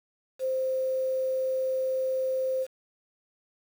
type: tone with quantisation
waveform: sine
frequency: 522 Hz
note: C5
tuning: 4 cents flat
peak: -25 dBFS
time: 0.39-2.67 s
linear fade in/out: 50 ms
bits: 8
effects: none